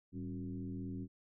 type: tone with frequency modulation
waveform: sine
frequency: 190 Hz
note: F#3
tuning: 46 cents sharp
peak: -39 dBFS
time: 0.12-1.08 s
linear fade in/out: 50 ms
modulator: 84.4 Hz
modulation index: 1.4
effects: none